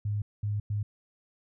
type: tone bursts at uneven times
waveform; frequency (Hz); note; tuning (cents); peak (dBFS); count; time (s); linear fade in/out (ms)
sine; 103.83; G#2; 0; -27; 3; 0.05-0.22 / 0.43-0.6 / 0.7-0.83; 5
effects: none